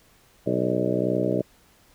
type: harmonic tone with a mistuned harmonic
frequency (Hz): 62.3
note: B1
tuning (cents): +16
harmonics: 2 / 3 / 4 / 5 / 6 / 7 / 8 / 9 / 10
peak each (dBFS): -31 / -29 / -32 / -28 / -29 / -29 / -33 / -30 / -31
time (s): 0.46-1.42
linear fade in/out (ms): 10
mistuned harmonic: 9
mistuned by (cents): +39
effects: pink hiss -58 dBFS RMS until 1.94 s